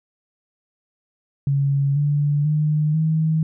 sine tone with pitch steps, 139.6 / 145.61 / 151.88 / 158.42 Hz, C#3 / D3 / D#3 / D#3, +13 / -14 / -41 / +32 cents, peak -16 dBFS, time 1.47-3.43 s, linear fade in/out 2 ms, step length 490 ms, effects none

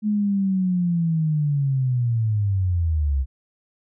sine linear sweep, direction down, 213.6 to 64.3 Hz, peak -18 dBFS, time 0.02-3.26 s, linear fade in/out 50 ms, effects none

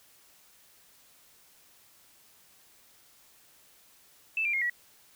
sine tone with pitch steps, 2637 / 2377 / 2142 / 1930.4 Hz, E7 / D7 / C7 / B6, 0 / +20 / +40 / -40 cents, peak -26 dBFS, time 4.37-4.698 s, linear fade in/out 2 ms, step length 82 ms, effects white hiss -60 dBFS RMS until 5.15 s

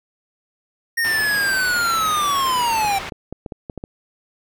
square linear sweep, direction down, 1864.7 to 769 Hz, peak -18 dBFS, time 0.97-2.99 s, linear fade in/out 10 ms
white low-pass noise, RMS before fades -31 dBFS, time 1.04-3.1 s, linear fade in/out 10 ms, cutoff 2400 Hz, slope 12 dB/octave
clicks, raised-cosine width 2 ms, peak -17 dBFS, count 8, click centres 2.848 / 3.122 / 3.326 / 3.462 / 3.522 / 3.698 / 3.777 / 3.839 s
effects none

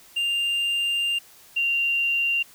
triangle / sine tone pair in turn, 2794 / 2773 Hz, F7 / F7, 0 / -13 cents, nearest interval unison, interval 13 cents, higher first, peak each -20 dBFS, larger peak neither, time 0.16-1.19 / 1.56-2.43 s, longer first, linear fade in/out 10 ms, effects white hiss -51 dBFS RMS until 2.54 s

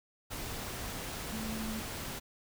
sine tone in noise, 220 Hz, A3, in tune, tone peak -37 dBFS, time 1.32-1.81 s, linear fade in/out 20 ms, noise pink, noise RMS -40 dBFS, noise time 0.3-2.2 s, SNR 0 dB, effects none

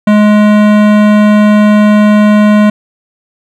sine tone with hard clipping, 210 Hz, G#3, 19 cents sharp, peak -5 dBFS, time 0.07-2.7 s, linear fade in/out 5 ms, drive 18 dB, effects none

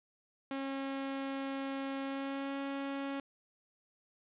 sawtooth tone with pitch glide, 272 to 276.1 Hz, C#4 to C#4, -33 to -7 cents, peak -32 dBFS, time 0.51-3.2 s, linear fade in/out 2 ms, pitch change +26 cents, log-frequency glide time 2.03-2.58 s, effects resampled to 8000 Hz + 10-bit

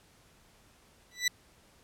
20% pulse tone with exponential growth, 1975.5 Hz, B6, in tune, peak -17 dBFS, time 1.11-1.28 s, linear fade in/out 5 ms, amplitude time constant 35 ms, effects pink hiss -62 dBFS RMS until 1.83 s + low-pass 12000 Hz 12 dB/octave

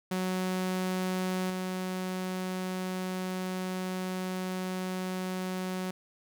sawtooth tone with level steps, 185.1 Hz, F#3, 1 cent sharp, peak -25 / -28 dBFS, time 0.11-5.91 s, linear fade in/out 5 ms, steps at 1.5 s, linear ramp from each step 2 ms, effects none

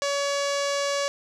sawtooth tone with low-pass filter, 565 Hz, C#5, 33 cents sharp, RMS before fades -26 dBFS, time 0.02-1.08 s, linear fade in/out 0 ms, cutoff 6200 Hz, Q 2.1, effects none

